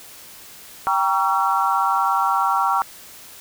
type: chord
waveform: sine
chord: G diminished seventh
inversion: none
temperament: just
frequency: 784 / 940.8 / 1128.9 / 1354.7 Hz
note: G5 / Bb5 / Db6 / Fb6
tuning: 0 / +16 / +31 / +47 cents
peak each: -22 dBFS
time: 0.87-2.82 s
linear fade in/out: 0 ms
effects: white hiss -42 dBFS RMS until 3.4 s